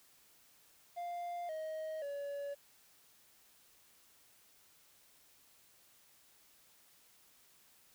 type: tone with pitch steps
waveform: triangle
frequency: 698.5 / 629.5 / 567.4 Hz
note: F5 / D#5 / C#5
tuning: 0 / +20 / +40 cents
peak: -37 dBFS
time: 0.96-2.55 s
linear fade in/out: 20 ms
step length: 530 ms
effects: white hiss -66 dBFS RMS until 7.94 s